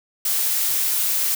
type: noise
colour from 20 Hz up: blue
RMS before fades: -21 dBFS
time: 0.25-1.35 s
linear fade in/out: 5 ms
effects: none